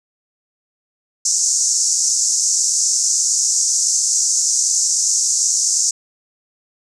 white band-pass noise, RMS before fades -17 dBFS, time 1.25-5.91 s, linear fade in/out 5 ms, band 5700 to 7500 Hz, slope 48 dB/octave, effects none

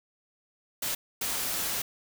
white noise bursts at uneven times, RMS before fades -31 dBFS, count 2, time 0.82-0.95 / 1.21-1.82 s, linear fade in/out 5 ms, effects none

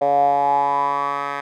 10% pulse tone with band-pass filter sweep, 141.6 Hz, C#3, 37 cents sharp, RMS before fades -19 dBFS, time 0.01-1.41 s, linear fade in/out 10 ms, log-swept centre 630 to 1400 Hz, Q 7.9, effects none

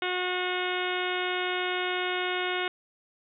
harmonic tone, 363.2 Hz, F#4, 32 cents flat, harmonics 1 / 2 / 3 / 4 / 5 / 6 / 7 / 8 / 9 / 10, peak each -32 / -35 / -38 / -34 / -40 / -35 / -41 / -37 / -42 / -40 dBFS, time 0.02-2.68 s, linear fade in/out 2 ms, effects none

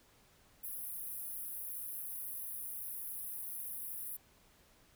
pink high-pass noise, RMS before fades -43 dBFS, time 0.63-4.17 s, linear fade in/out 10 ms, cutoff 10000 Hz, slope 96 dB/octave, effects pink hiss -66 dBFS RMS until 4.95 s

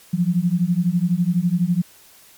sine beating tone pair, 170 / 182 Hz, F3 / F#3, -46 / -28 cents, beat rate 12 Hz, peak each -19 dBFS, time 0.13-1.82 s, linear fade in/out 10 ms, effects white hiss -49 dBFS RMS until 2.37 s + MP3 96 kbps

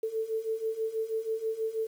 sine beating tone pair, 440 / 446.2 Hz, A4 / A4, 0 / +24 cents, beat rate 6.2 Hz, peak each -34 / -31 dBFS, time 0.03-1.87 s, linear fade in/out 5 ms, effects 9-bit

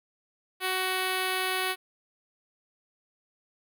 5% pulse tone with notch filter, 373.4 Hz, F#4, 16 cents sharp, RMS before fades -29 dBFS, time 0.6-1.76 s, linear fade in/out 50 ms, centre 5600 Hz, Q 1.7, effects none

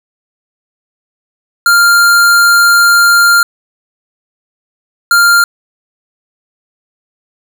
square tone bursts at uneven times, 1396.9 Hz, F6, in tune, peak -5 dBFS, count 2, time 1.66-3.43 / 5.11-5.44 s, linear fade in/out 2 ms, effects none

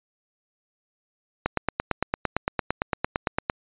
click train, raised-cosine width 0.5 ms, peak -7 dBFS, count 19, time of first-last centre 1.46-3.499 s, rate 8.83 Hz, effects resampled to 8000 Hz

